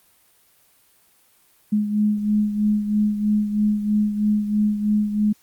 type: beating tone pair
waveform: sine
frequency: 209.5 / 212.6 Hz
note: G#3 / G#3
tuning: +15 / +41 cents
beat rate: 3.1 Hz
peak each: -18 / -25 dBFS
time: 1.72-5.33 s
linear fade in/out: 10 ms
effects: white hiss -58 dBFS RMS until 5.42 s + Opus 32 kbps